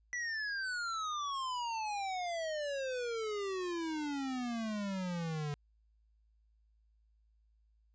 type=exponential sweep; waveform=square; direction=down; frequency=1975.5 to 143.8 Hz; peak=-36 dBFS; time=0.13-5.54 s; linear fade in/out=0 ms; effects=added 54 Hz sine -67 dBFS peak until 7.94 s + resampled to 16000 Hz